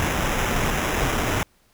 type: noise with sample-and-hold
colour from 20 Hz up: pink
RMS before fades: -23 dBFS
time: 0-1.43 s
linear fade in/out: 0 ms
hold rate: 4410 Hz
effects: pink hiss -61 dBFS RMS until 1.73 s